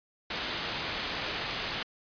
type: low-pass noise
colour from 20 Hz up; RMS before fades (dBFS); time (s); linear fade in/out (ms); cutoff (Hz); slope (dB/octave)
white; -35; 0.3-1.83; 5; 4300; 24
effects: resampled to 11025 Hz